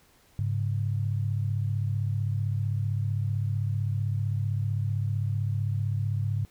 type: tone pair together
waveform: sine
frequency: 102.99 / 138.59 Hz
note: G#2 / C#3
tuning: -14 / 0 cents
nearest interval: perfect fourth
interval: 514 cents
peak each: -26 / -31 dBFS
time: 0.39-6.45 s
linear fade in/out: 0 ms
effects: pink hiss -61 dBFS RMS until 6.5 s